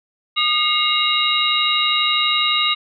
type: tone cluster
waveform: sine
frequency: 1224 / 2153 / 2820 / 3711 / 3843 Hz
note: D#6 / C7 / F7 / A#7 / B7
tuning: -29 / +49 / +16 / -9 / -48 cents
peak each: -22 / -23 / -20 / -25 / -20 dBFS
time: 0.36-2.75 s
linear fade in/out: 20 ms
effects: none